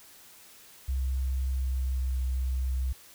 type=tone with pitch glide; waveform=sine; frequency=65.41 to 64.36 Hz; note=C2 to C2; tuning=0 to -28 cents; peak=-26 dBFS; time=0.88-2.93 s; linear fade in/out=10 ms; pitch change=-28 cents; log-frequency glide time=1.47-2.02 s; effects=white hiss -53 dBFS RMS until 3.14 s